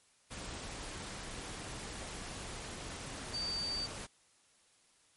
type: tone in noise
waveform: sine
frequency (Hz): 4616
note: D8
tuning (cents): -31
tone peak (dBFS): -35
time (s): 3.33-3.87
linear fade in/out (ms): 20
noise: pink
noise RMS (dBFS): -44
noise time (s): 0.3-4.07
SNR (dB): +6
effects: white hiss -68 dBFS RMS until 5.16 s + MP3 48 kbps